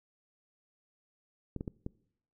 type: clicks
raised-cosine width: 3 ms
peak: -24 dBFS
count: 4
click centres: 1.563 / 1.609 / 1.678 / 1.864 s
effects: noise-tail reverb RT60 0.7 s tail -23 dB re dry